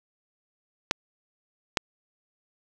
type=clicks; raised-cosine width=0.2 ms; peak=-4 dBFS; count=2; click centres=0.911 / 1.772 s; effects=none